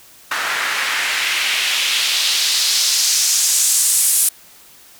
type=noise with band-pass filter sweep; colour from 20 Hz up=white; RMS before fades=-17 dBFS; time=0.31-4.29 s; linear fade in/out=5 ms; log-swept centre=1400 to 10000 Hz; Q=1.7; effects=white hiss -45 dBFS RMS until 4.99 s